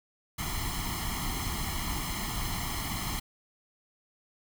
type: noise with comb filter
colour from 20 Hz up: pink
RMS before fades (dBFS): -33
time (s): 0.38-3.2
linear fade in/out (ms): 10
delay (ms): 0.96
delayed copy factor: +0.9
effects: none